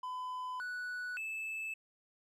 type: tone with pitch steps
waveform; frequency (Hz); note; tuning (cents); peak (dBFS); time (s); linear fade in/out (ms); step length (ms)
triangle; 1008 / 1478 / 2622; B5 / F#6 / E7; +35 / -2 / -10; -36; 0.03-1.74; 5; 570
effects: none